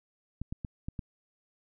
clicks, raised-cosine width 5 ms, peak -23 dBFS, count 5, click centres 0.416 / 0.525 / 0.648 / 0.885 / 0.992 s, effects none

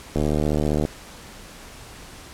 click train, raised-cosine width 2 ms, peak -9 dBFS, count 53, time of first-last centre 0.16-0.851 s, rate 75.2 Hz, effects pink hiss -42 dBFS RMS until 2.33 s + low-pass 11000 Hz 12 dB/octave

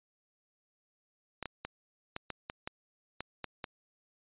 clicks, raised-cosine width 0.3 ms, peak -21 dBFS, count 10, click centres 1.427 / 1.457 / 1.65 / 2.164 / 2.303 / 2.499 / 2.675 / 3.206 / 3.443 / 3.642 s, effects resampled to 8000 Hz

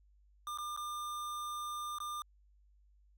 square tone with dropouts, 1200 Hz, D6, 37 cents sharp, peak -39 dBFS, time 0.47-2.22 s, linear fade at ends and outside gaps 1 ms, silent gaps 0.575-0.585 / 0.764-0.774 / 1.985-2.002 s, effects added 50 Hz sine -63 dBFS peak until 3.17 s

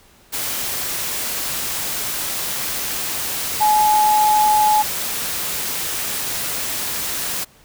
sine tone in noise, 849 Hz, G#5, 38 cents sharp, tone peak -12 dBFS, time 3.6-4.83 s, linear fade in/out 20 ms, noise white, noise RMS -24 dBFS, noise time 0.32-7.45 s, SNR +9 dB, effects pink hiss -51 dBFS RMS until 7.64 s

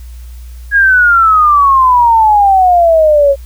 sine exponential sweep, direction down, 1661.2 to 546 Hz, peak -4 dBFS, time 0.71-3.36 s, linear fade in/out 50 ms, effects added 60 Hz sine -26 dBFS peak until 3.45 s + white hiss -45 dBFS RMS until 3.45 s

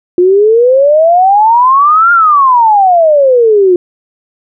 sine exponential two-way sweep, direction up then down, 350 to 1419 to 350 Hz, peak -3 dBFS, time 0.18-3.76 s, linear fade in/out 2 ms, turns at 2.12 s, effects none

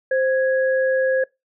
sine tone pair together, 523.2 / 1661.2 Hz, C5 / G#6, 0 / 0 cents, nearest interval octave + minor sixth, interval 2000 cents, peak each -17 / -24 dBFS, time 0.11-1.24 s, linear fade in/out 5 ms, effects noise-tail reverb RT60 0.2 s tail -23 dB re dry

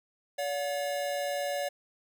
square tone pair together, 571.8 / 720 Hz, D5 / F#5, -46 / -47 cents, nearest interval major third, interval 399 cents, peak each -32 / -36 dBFS, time 0.38-1.69 s, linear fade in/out 10 ms, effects none

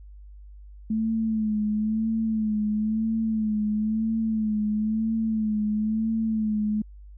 sine tone with vibrato, 217.4 Hz, A3, 21 cents flat, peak -22 dBFS, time 0.9-6.82 s, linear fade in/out 5 ms, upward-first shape sine, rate 1 Hz, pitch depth 51 cents each way, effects added 50 Hz sine -42 dBFS peak until 7.17 s

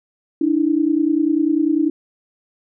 sine tone pair together, 293.7 / 323.8 Hz, D4 / E4, 0 / -31 cents, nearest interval major second, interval 169 cents, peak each -17 dBFS, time 0.41-1.9 s, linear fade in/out 5 ms, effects none

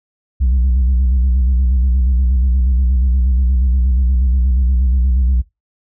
sine tone with vibrato, 63.2 Hz, B1, 41 cents sharp, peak -8 dBFS, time 0.4-5.42 s, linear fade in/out 20 ms, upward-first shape square, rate 8.4 Hz, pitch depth 82 cents each way, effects noise-tail reverb RT60 0.2 s tail -21 dB re dry + tanh soft clip ceiling -9 dBFS

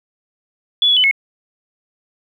sine tone with pitch steps, 3423 / 3381 / 3010 / 2185 Hz, A7 / G#7 / F#7 / C#7, -48 / +30 / +29 / -26 cents, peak -10 dBFS, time 0.82-1.112 s, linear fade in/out 2 ms, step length 73 ms, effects 8-bit

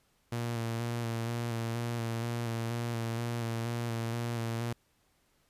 sawtooth tone with vibrato, 116.54 Hz, A#2, in tune, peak -28 dBFS, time 0.32-4.73 s, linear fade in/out 5 ms, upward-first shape square, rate 2.1 Hz, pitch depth 25 cents each way, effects pink hiss -71 dBFS RMS until 5.49 s + resampled to 32000 Hz

